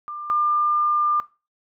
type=tone pair in turn; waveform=sine; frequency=1194 / 1199.4 Hz; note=D6 / D6; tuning=+28 / +36 cents; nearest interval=unison; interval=8 cents; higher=second; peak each=-29 / -18 dBFS; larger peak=second; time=0.08-0.3 / 0.3-1.2 s; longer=second; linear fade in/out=0 ms; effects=noise-tail reverb RT60 0.3 s tail -18 dB re dry